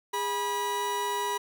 40% pulse tone pair together, 410 / 975.1 Hz, G#4 / B5, -22 / -22 cents, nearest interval octave + minor third, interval 1500 cents, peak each -33 / -28 dBFS, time 0.13-1.38 s, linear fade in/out 10 ms, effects none

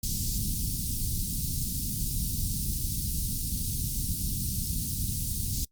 pink band-stop noise, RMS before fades -30 dBFS, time 0.03-5.65 s, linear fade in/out 5 ms, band 210 to 4800 Hz, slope 24 dB/octave, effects noise-tail reverb RT60 0.1 s tail -24 dB re dry + Opus 48 kbps

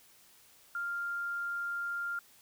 sine tone, 1396.9 Hz, F6, in tune, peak -33 dBFS, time 0.75-2.19 s, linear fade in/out 2 ms, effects white hiss -61 dBFS RMS until 2.41 s

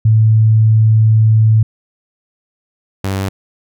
sine / sawtooth tone pair in turn, 110 / 96.81 Hz, A2 / G2, 0 / -21 cents, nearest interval major second, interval 221 cents, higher first, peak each -6 / -12 dBFS, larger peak first, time 0.05-1.63 / 3.04-3.29 s, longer first, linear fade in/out 5 ms, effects none

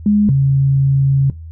sine tone pair in turn, 207.7 / 136.75 Hz, G#3 / C#3, 0 / -23 cents, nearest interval perfect fifth, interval 723 cents, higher first, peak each -9 / -9 dBFS, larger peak neither, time 0.06-0.29 / 0.29-1.3 s, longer second, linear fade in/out 2 ms, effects noise-tail reverb RT60 0.2 s tail -18 dB re dry + added 81 Hz sine -29 dBFS peak until 1.51 s

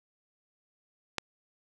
click, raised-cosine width 0.2 ms, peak -12 dBFS, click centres 1.183 s, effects none

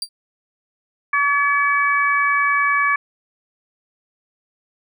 35% pulse tone with exponential decay, 4699 Hz, D8, in tune, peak -17 dBFS, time 0.02-0.09 s, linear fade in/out 2 ms, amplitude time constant 15 ms
harmonic tone, 570 Hz, C#5, 48 cents sharp, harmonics 2 / 3 / 4, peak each -18 / -19 / -21 dBFS, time 1.13-2.96 s, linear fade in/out 5 ms
effects none

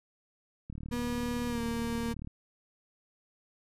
click train, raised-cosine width 5 ms, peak -29 dBFS, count 60, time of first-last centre 0.7-2.273 s, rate 37.5 Hz
35% pulse tone with pitch glide, 241.4 to 232.4 Hz, B3 to A#3, -39 to -5 cents, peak -30 dBFS, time 0.91-2.14 s, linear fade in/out 20 ms, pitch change -66 cents, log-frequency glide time 1.48-1.61 s
effects resampled to 32000 Hz

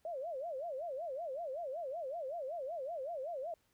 sine tone with vibrato, 600 Hz, D5, 37 cents sharp, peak -38 dBFS, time 0.05-3.54 s, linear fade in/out 2 ms, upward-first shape sine, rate 5.3 Hz, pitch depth 270 cents each way, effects pink hiss -75 dBFS RMS until 3.73 s

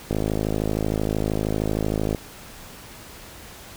click train, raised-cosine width 2 ms, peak -10 dBFS, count 109, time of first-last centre 0.11-2.148 s, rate 53 Hz, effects pink hiss -42 dBFS RMS until 3.76 s

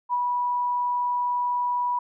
sine tone with ADSR envelope, 978 Hz, B5, 17 cents flat, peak -20 dBFS, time 0.09-1.99 s, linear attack 42 ms, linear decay 36 ms, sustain -2 dB, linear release 5 ms, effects none

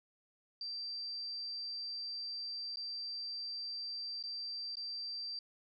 sine tone with dropouts, 4692 Hz, D8, 2 cents flat, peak -39 dBFS, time 0.61-5.39 s, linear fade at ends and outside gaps 2 ms, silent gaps 2.759-2.77 / 4.227-4.237 / 4.755-4.769 s, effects none

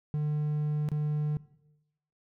triangle tone with dropouts, 150 Hz, D3, 37 cents sharp, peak -25 dBFS, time 0.14-1.37 s, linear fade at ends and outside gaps 0 ms, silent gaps 0.888-0.917 s, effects noise-tail reverb RT60 0.9 s tail -18 dB re dry

